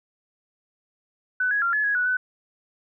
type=tone with pitch steps; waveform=sine; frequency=1501 / 1666 / 1384 / 1710 / 1663 / 1474 / 1500 Hz; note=F#6 / G#6 / F6 / A6 / G#6 / F#6 / F#6; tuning=+24 / +5 / -16 / -50 / +2 / -7 / +23 cents; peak=-20 dBFS; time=1.4-2.17 s; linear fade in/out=5 ms; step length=110 ms; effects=none